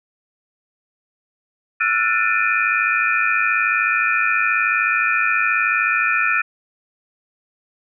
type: tone cluster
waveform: sine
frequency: 1338 / 1452 / 1777 / 2395 / 2494 Hz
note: E6 / F#6 / A6 / D7 / D#7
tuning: +25 / -33 / +17 / +33 / +3 cents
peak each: -22 dBFS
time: 1.8-6.42 s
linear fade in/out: 10 ms
effects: none

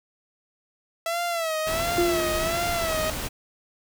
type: tone with vibrato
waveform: sawtooth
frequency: 659.3 Hz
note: E5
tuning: in tune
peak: -21 dBFS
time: 1.06-3.1 s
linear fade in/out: 2 ms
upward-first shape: sine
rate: 1.4 Hz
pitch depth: 92 cents each way
type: noise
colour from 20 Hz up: pink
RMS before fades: -31 dBFS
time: 1.66-3.29 s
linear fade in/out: 20 ms
type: tone with exponential decay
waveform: sine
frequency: 348.4 Hz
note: F4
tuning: 4 cents flat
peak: -18 dBFS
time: 1.98-3.04 s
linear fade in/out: 2 ms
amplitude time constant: 230 ms
effects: none

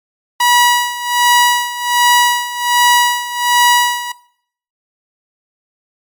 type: tone with tremolo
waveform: sawtooth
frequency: 969 Hz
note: B5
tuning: 33 cents flat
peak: -3 dBFS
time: 0.4-4.12 s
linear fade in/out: 5 ms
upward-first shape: sine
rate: 1.3 Hz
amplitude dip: 80%
effects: noise-tail reverb RT60 0.6 s tail -18 dB re dry + MP3 96 kbps

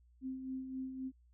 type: tone with tremolo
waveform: sine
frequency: 261.6 Hz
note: C4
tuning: in tune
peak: -37 dBFS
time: 0.21-1.12 s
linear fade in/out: 50 ms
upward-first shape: sine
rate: 3.8 Hz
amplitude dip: 50%
effects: added 60 Hz sine -63 dBFS peak until 1.33 s

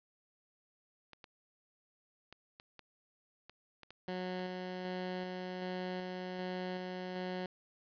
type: clicks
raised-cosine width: 0.2 ms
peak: -33 dBFS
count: 9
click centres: 1.133 / 1.242 / 2.326 / 2.599 / 2.793 / 3.496 / 3.833 / 3.906 / 4.394 s
type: tone with tremolo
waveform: 15% pulse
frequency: 183 Hz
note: F#3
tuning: 19 cents flat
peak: -31 dBFS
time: 4.08-7.46 s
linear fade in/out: 2 ms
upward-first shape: square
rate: 1.3 Hz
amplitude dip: 25%
effects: resampled to 11025 Hz + 11-bit

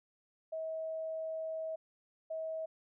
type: tone bursts at uneven times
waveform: sine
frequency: 641 Hz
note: E5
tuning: 49 cents flat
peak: -36 dBFS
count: 2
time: 0.52-1.76 / 2.3-2.66 s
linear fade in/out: 10 ms
effects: none

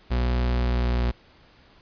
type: tone with pitch glide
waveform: 40% pulse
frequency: 61.1 to 60.22 Hz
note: B1 to B1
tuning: -18 to -43 cents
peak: -20 dBFS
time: 0.1-1.12 s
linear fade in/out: 20 ms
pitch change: -25 cents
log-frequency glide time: 0.57-1.01 s
effects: pink hiss -55 dBFS RMS until 1.81 s + resampled to 11025 Hz

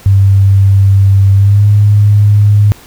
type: tone with pitch glide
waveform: sine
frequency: 98 to 103.35 Hz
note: G2 to G#2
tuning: 0 to -8 cents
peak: -3 dBFS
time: 0.06-2.72 s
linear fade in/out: 0 ms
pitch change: +92 cents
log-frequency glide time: 1.34-1.67 s
effects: pink hiss -37 dBFS RMS until 2.86 s

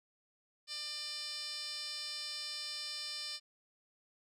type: tone with band-pass filter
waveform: 10% pulse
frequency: 597 Hz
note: D5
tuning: 28 cents sharp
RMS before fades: -42 dBFS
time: 0.67-3.4 s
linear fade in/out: 50 ms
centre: 5200 Hz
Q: 9.7
effects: none

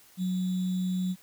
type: tone with sample-and-hold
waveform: sine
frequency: 184 Hz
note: F#3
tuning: 9 cents flat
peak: -26 dBFS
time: 0.17-1.16 s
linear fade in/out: 50 ms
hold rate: 3675 Hz
effects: white hiss -57 dBFS RMS until 1.22 s

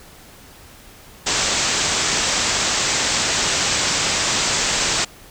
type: low-pass noise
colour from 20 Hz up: white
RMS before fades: -20 dBFS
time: 1.26-5.05 s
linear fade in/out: 10 ms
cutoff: 8000 Hz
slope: 96 dB/octave
effects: pink hiss -44 dBFS RMS until 5.3 s

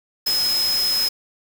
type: tone in noise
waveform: sine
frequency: 5120 Hz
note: D#8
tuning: 49 cents sharp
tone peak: -18 dBFS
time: 0.26-1.09 s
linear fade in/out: 10 ms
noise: white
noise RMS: -28 dBFS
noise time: 0.26-1.09 s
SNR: +7 dB
effects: none

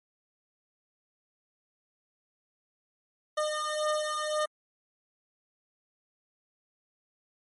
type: beating tone pair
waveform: 25% pulse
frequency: 608 / 609.9 Hz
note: D#5 / D#5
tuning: -40 / -35 cents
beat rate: 1.9 Hz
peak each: -27 / -28 dBFS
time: 3.37-4.46 s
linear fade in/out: 10 ms
effects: MP3 48 kbps

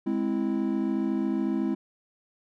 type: chord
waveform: triangle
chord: Ab augmented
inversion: none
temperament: equal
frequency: 207.7 / 261.6 / 329.6 Hz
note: Ab3 / C4 / E4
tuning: 0 / 0 / 0 cents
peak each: -27 dBFS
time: 0.06-1.75 s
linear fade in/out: 10 ms
effects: none

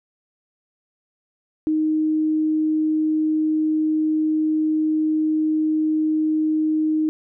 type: tone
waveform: sine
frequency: 311.1 Hz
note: D#4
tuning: in tune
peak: -17 dBFS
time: 1.67-7.09 s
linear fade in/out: 0 ms
effects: none

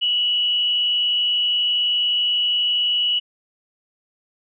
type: tone with amplitude modulation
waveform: sine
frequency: 2937 Hz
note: F#7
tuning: 13 cents flat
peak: -15 dBFS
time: 0.01-3.2 s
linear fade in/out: 20 ms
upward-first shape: sine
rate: 219 Hz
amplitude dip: 40%
effects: none

